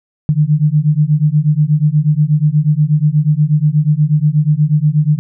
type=beating tone pair; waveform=sine; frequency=146.83 / 155.13 Hz; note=D3 / D#3; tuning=0 / -5 cents; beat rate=8.3 Hz; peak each=-12 dBFS; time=0.29-5.19 s; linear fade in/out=0 ms; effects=none